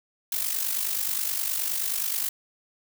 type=noise with amplitude modulation; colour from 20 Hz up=blue; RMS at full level=-25 dBFS; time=0.32-2.29 s; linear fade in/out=5 ms; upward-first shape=sine; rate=49.5 Hz; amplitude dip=65%; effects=none